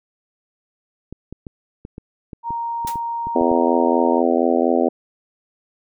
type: clicks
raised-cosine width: 3 ms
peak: -20 dBFS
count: 12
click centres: 1.126 / 1.326 / 1.468 / 1.851 / 1.981 / 2.332 / 2.506 / 2.849 / 2.957 / 3.27 / 3.413 / 3.515 s
type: tone with pitch glide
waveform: sine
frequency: 932.3 to 926.4 Hz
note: A#5 to A#5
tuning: 0 to -11 cents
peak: -22 dBFS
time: 2.43-4.23 s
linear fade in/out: 50 ms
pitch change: -11 cents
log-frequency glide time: 3.69-3.98 s
type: noise with exponential decay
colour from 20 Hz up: white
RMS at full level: -26 dBFS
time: 2.87-3 s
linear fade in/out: 5 ms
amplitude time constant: 27 ms
type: harmonic tone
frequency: 84.2 Hz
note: E2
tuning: 37 cents sharp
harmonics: 3 / 4 / 5 / 6 / 7 / 8 / 9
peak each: -20 / -21 / -22 / -23 / -23 / -24 / -25 dBFS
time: 3.35-4.89 s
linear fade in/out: 10 ms
effects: none